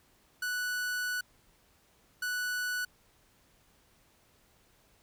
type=tone bursts at uneven times; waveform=45% pulse; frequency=1480 Hz; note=F#6; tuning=in tune; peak=-31 dBFS; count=2; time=0.42-1.21 / 2.22-2.85 s; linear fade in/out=5 ms; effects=pink hiss -66 dBFS RMS until 5.02 s